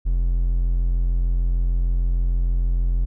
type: tone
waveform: triangle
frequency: 43.28 Hz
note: F1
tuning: 15 cents flat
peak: -15 dBFS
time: 0.05-3.06 s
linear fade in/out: 20 ms
effects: none